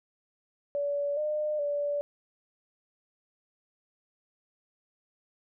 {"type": "tone with pitch steps", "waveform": "sine", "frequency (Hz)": [573, 605, 579], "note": ["D5", "D#5", "D5"], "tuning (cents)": [-43, -49, -25], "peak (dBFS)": -27, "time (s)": [0.75, 2.01], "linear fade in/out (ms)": 0, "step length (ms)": 420, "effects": []}